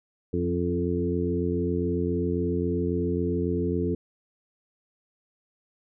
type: harmonic tone with a mistuned harmonic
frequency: 87.31 Hz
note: F2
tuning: in tune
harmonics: 1 / 2 / 3 / 4 / 5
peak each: -30 / -30 / -30 / -30 / -30 dBFS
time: 0.33-3.95 s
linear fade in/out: 5 ms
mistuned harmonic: 3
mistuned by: +23 cents
effects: none